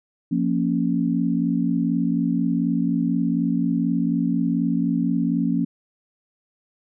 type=chord; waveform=sine; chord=Bb minor; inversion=second; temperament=equal; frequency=174.61 / 233.1 / 277.2 Hz; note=F3 / Bb3 / Db4; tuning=0 / 0 / 0 cents; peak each=-23 dBFS; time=0.31-5.65 s; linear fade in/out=10 ms; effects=none